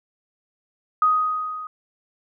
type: tone with level ramp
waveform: sine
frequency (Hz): 1250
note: D#6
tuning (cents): +8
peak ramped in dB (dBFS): -13 to -31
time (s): 1.02-1.67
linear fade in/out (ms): 2
effects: none